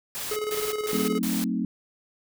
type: noise bursts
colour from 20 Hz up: white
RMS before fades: -33 dBFS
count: 4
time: 0.15-1.44 s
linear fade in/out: 0 ms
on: 210 ms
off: 150 ms
type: tone with tremolo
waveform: square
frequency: 425 Hz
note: G#4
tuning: 40 cents sharp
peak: -26 dBFS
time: 0.31-1.19 s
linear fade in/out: 5 ms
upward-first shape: square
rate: 19 Hz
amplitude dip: 50%
type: chord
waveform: sine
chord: F# diminished seventh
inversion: none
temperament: equal with one note detuned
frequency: 185 / 222.8 / 261.6 / 311.1 Hz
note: F#3 / A3 / C4 / Eb4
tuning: 0 / +22 / 0 / 0 cents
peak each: -30 / -28 / -29 / -34 dBFS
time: 0.93-1.65 s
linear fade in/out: 2 ms
effects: none